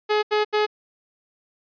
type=tone bursts; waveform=sawtooth; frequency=422.9 Hz; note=G#4; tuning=31 cents sharp; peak=-14 dBFS; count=3; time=0.09-0.666 s; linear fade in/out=20 ms; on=140 ms; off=78 ms; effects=resampled to 11025 Hz